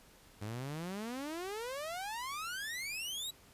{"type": "exponential sweep", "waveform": "sawtooth", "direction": "up", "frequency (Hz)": [100, 3957], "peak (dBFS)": -35, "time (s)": [0.41, 3.31], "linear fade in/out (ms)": 10, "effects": ["pink hiss -61 dBFS RMS until 3.53 s", "resampled to 32000 Hz"]}